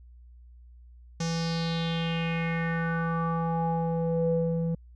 square tone with low-pass filter sweep, 165.8 Hz, E3, 10 cents sharp, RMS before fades -28 dBFS, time 1.2-4.75 s, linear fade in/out 5 ms, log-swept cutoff 6100 to 350 Hz, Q 4.5, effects added 60 Hz sine -48 dBFS peak until 4.95 s

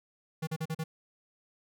square tone bursts, 159.6 Hz, D#3, 44 cents sharp, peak -32 dBFS, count 5, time 0.42-0.84 s, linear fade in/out 10 ms, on 52 ms, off 40 ms, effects none

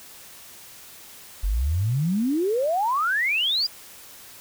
sine exponential sweep, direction up, 43.65 to 4978 Hz, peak -20 dBFS, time 1.43-3.67 s, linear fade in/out 10 ms, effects white hiss -45 dBFS RMS until 4.4 s

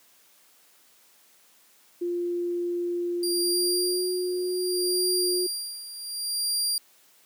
sine tone with pitch glide, 349.2 to 362.1 Hz, F4 to F#4, 0 to -37 cents, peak -25 dBFS, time 2.01-5.47 s, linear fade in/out 10 ms, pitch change +63 cents, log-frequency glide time 3.42-3.85 s
25% pulse tone with tremolo, 4770 Hz, D8, 26 cents sharp, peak -19 dBFS, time 3.23-6.78 s, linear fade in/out 2 ms, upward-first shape sine, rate 0.66 Hz, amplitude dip 80%
effects white hiss -59 dBFS RMS until 7.25 s + high-pass 200 Hz 12 dB/octave

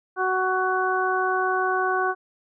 harmonic tone, 372.9 Hz, F#4, 14 cents sharp, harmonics 1 / 2 / 3 / 4, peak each -26 / -26 / -26 / -26 dBFS, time 0.16-2.15 s, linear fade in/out 50 ms, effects none

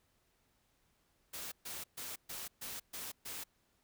white noise bursts, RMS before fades -44 dBFS, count 7, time 1.33-3.44 s, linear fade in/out 10 ms, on 190 ms, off 130 ms, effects pink hiss -75 dBFS RMS until 3.83 s

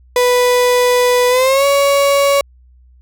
35% pulse tone with pitch glide, 493.9 to 560.8 Hz, B4 to C#5, 0 to +20 cents, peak -8 dBFS, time 0.16-2.41 s, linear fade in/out 2 ms, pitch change +220 cents, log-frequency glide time 1.29-1.65 s, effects added 62 Hz sine -43 dBFS peak until 3.01 s

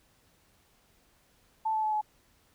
sine tone with pitch steps, 880 / 870.4 / 860.9 / 851.5 Hz, A5 / A5 / A5 / G#5, 0 / -19 / -38 / +43 cents, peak -26 dBFS, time 1.65-2.014 s, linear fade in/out 10 ms, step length 91 ms, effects pink hiss -66 dBFS RMS until 2.54 s

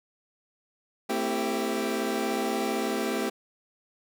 25% pulse chord, A minor seventh, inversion none, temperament equal with one note detuned, 224.1 / 261.6 / 329.6 / 392 Hz, A3 / C4 / E4 / G4, +32 / 0 / 0 / 0 cents, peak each -28 / -29 / -31 / -27 dBFS, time 1.09-3.3 s, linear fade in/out 10 ms, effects none

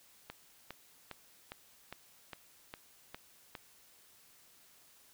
click train, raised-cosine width 0.3 ms, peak -27 dBFS, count 9, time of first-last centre 0.3-3.552 s, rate 2.46 Hz, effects white hiss -63 dBFS RMS until 5.13 s

